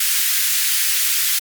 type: high-pass noise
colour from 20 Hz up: white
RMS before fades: -18 dBFS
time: 0-1.39 s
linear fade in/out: 5 ms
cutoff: 1600 Hz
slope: 24 dB/octave
effects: Opus 48 kbps